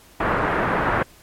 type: low-pass noise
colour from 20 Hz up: white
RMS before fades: -21 dBFS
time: 0.2-1.03 s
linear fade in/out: 5 ms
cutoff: 1600 Hz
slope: 24 dB/octave
effects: pink hiss -50 dBFS RMS until 1.22 s + MP3 64 kbps